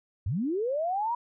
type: linear sweep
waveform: sine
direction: up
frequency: 76.8 to 975 Hz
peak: -26 dBFS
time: 0.26-1.15 s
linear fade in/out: 5 ms
effects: none